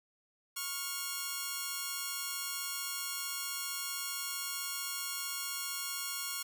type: tone pair together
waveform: 5% pulse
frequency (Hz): 1101 / 1410.5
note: C#6 / F6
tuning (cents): -12 / +17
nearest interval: major third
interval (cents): 429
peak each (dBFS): -27 / -27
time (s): 0.56-6.43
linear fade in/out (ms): 10
effects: none